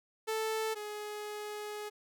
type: tone pair in turn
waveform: sawtooth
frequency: 440 / 419.6 Hz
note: A4 / G#4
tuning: 0 / +18 cents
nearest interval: minor second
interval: 82 cents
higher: first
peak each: -28 / -35 dBFS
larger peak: first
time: 0.27-0.75 / 0.75-1.9 s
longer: second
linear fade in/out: 20 ms
effects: none